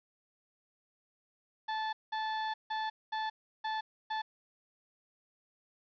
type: tone bursts at uneven times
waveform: 35% pulse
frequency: 873 Hz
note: A5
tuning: 14 cents flat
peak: -31 dBFS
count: 6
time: 1.68-1.93 / 2.12-2.54 / 2.7-2.9 / 3.12-3.3 / 3.64-3.81 / 4.1-4.22 s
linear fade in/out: 10 ms
effects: resampled to 11025 Hz + 10-bit